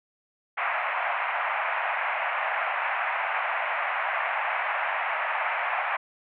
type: band-pass noise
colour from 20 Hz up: pink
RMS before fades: -28 dBFS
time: 0.57-5.97 s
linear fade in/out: 10 ms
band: 660 to 2500 Hz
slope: 48 dB/octave
effects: none